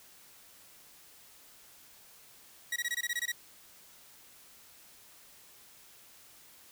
sawtooth tone bursts, 1913 Hz, A#6, 44 cents sharp, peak -27 dBFS, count 10, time 2.72-3.319 s, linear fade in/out 5 ms, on 41 ms, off 21 ms, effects white hiss -57 dBFS RMS until 6.71 s

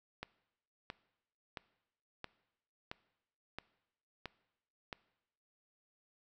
click train, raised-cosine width 0.3 ms, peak -25 dBFS, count 8, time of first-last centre 0.23-4.928 s, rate 1.49 Hz, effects noise-tail reverb RT60 0.9 s tail -20 dB re dry

